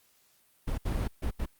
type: noise bursts at uneven times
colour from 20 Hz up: brown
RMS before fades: -30 dBFS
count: 4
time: 0.67-0.78 / 0.85-1.08 / 1.22-1.31 / 1.39-1.46 s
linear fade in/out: 10 ms
effects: white hiss -66 dBFS RMS until 1.59 s + Opus 48 kbps